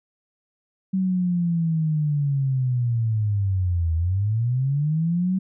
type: linear two-way sweep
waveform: sine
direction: down then up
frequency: 191.1 to 80 to 191.1 Hz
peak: -19 dBFS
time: 0.93-5.39 s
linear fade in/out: 10 ms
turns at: 3.95 s
effects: none